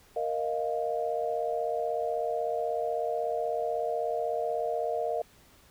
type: chord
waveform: sine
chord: Bb suspended fourth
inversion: none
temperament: equal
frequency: 466.2 / 622.3 / 698.5 Hz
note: Bb4 / Eb5 / F5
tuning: 0 / 0 / 0 cents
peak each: -32 dBFS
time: 0.16-5.22 s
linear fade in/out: 5 ms
effects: pink hiss -59 dBFS RMS until 5.7 s